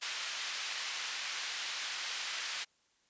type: band-pass noise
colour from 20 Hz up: pink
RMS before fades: -39 dBFS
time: 0.01-2.65 s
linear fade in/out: 20 ms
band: 1900 to 5800 Hz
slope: 12 dB/octave
effects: white hiss -72 dBFS RMS until 3.09 s + resampled to 16000 Hz